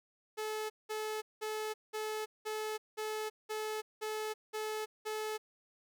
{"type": "tone bursts", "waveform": "sawtooth", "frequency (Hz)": 431.4, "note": "A4", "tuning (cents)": -34, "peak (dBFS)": -32, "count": 10, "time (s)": [0.37, 5.38], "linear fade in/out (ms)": 20, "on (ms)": 330, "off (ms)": 190, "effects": []}